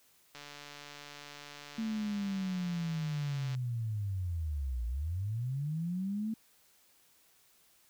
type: click train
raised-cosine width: 0.2 ms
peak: -30 dBFS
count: 465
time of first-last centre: 0.35-3.55 s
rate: 145 Hz
type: linear two-way sweep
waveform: sine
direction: down then up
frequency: 225.2 to 56.4 to 225.2 Hz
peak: -32 dBFS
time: 1.78-6.34 s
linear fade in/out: 5 ms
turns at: 4.86 s
effects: white hiss -66 dBFS RMS until 7.89 s